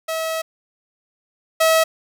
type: tone pair in turn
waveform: sawtooth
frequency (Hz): 645 / 645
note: E5 / E5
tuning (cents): -38 / -38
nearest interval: unison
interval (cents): 0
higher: neither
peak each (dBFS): -18 / -9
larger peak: second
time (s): 0.08-0.42 / 1.6-1.84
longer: first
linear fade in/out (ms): 10
effects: 8-bit